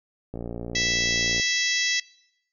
click train, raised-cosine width 2 ms, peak -20 dBFS, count 63, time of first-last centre 0.34-1.398 s, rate 58.6 Hz
harmonic tone, 659.3 Hz, E5, in tune, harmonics 3 / 4 / 5 / 6 / 7 / 8 / 9 / 10, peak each -26 / -32 / -31 / -31 / -33 / -30 / -31 / -35 dBFS, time 0.75-2 s, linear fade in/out 5 ms
effects noise-tail reverb RT60 0.8 s tail -22 dB re dry

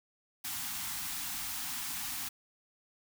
white band-stop noise, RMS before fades -38 dBFS, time 0.44-2.29 s, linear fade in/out 10 ms, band 310 to 710 Hz, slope 96 dB/octave, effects none

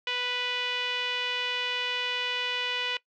5% pulse tone with low-pass filter, 493.9 Hz, B4, in tune, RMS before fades -30 dBFS, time 0.07-2.97 s, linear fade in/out 2 ms, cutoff 2900 Hz, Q 3.1, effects noise-tail reverb RT60 0.1 s tail -20 dB re dry

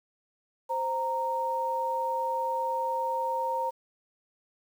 sine tone pair together, 523.3 / 927.5 Hz, C5 / A#5, 0 / -9 cents, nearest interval minor seventh, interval 991 cents, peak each -32 / -28 dBFS, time 0.69-3.71 s, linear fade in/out 20 ms, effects 9-bit

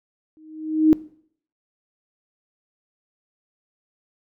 sine tone with exponential growth, 312.6 Hz, D#4, 8 cents sharp, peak -8 dBFS, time 0.37-0.93 s, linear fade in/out 0 ms, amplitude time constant 120 ms, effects noise-tail reverb RT60 0.6 s tail -20 dB re dry

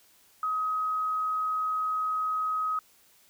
sine tone, 1265 Hz, D#6, 28 cents sharp, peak -26 dBFS, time 0.43-2.79 s, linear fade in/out 2 ms, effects white hiss -61 dBFS RMS until 3.29 s

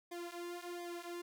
sawtooth tone with flanger, 348.3 Hz, F4, 5 cents flat, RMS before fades -45 dBFS, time 0.11-1.22 s, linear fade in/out 10 ms, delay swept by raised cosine 0.71 to 4.21 ms, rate 1.4 Hz, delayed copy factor -0.9, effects none

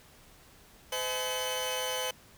sawtooth tone cluster, 509 / 637 / 850 / 2223 / 3035 Hz, C5 / D#5 / G#5 / C#7 / F#7, -48 / +41 / +40 / +4 / +43 cents, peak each -31 / -38 / -36 / -40 / -32 dBFS, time 0.92-2.11 s, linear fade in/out 5 ms, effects pink hiss -57 dBFS RMS until 2.37 s

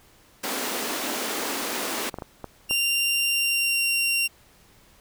pink high-pass noise, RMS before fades -29 dBFS, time 0.43-2.1 s, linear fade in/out 10 ms, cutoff 220 Hz, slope 48 dB/octave
clicks, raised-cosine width 1 ms, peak -19 dBFS, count 5, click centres 2.142 / 2.186 / 2.222 / 2.443 / 2.71 s
sawtooth tone with pitch glide, 2778 to 2760 Hz, F7 to F7, -10 to -21 cents, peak -18 dBFS, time 2.69-4.28 s, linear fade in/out 20 ms, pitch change -11 cents, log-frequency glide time 3.3-3.81 s
effects pink hiss -56 dBFS RMS until 5 s

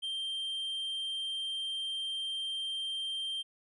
triangle tone, 3160 Hz, G7, 13 cents sharp, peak -32 dBFS, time 0.02-3.43 s, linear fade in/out 20 ms, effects resampled to 24000 Hz

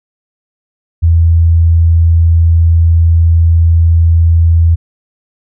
sine tone, 83.1 Hz, E2, 15 cents sharp, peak -4 dBFS, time 1.02-4.76 s, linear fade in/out 20 ms, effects none

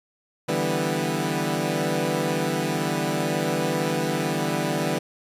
15% pulse chord, E minor seventh, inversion third, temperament equal, 146.83 / 164.81 / 196 / 246.9 Hz, D3 / E3 / G3 / B3, 0 / 0 / 0 / 0 cents, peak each -22 / -21 / -23 / -23 dBFS, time 0.48-4.99 s, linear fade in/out 10 ms, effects resampled to 32000 Hz

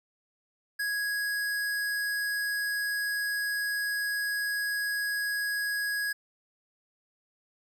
square tone, 1661.2 Hz, G#6, in tune, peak -29 dBFS, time 0.79-6.13 s, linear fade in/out 10 ms, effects none

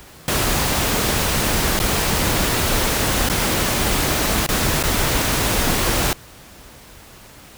pink noise with dropouts, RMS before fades -19 dBFS, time 0.28-6.13 s, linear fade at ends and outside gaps 1 ms, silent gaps 1.791-1.8 / 3.289-3.298 / 4.464-4.489 / 4.828-4.837 s, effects pink hiss -43 dBFS RMS until 7.57 s

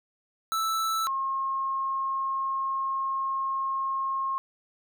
square / sine tone pair in turn, 1318.5 / 1075.9 Hz, E6 / C6, 0 / +48 cents, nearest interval major third, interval 352 cents, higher first, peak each -26 / -26 dBFS, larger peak neither, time 0.52-1.07 / 1.07-4.38 s, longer second, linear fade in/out 0 ms, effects none

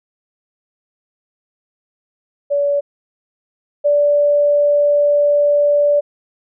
sine tone pair in turn, 572 / 582 Hz, D5 / D5, -46 / -16 cents, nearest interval unison, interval 30 cents, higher second, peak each -13 / -10 dBFS, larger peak second, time 2.5-2.81 / 3.84-6.01 s, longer second, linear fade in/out 20 ms, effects none

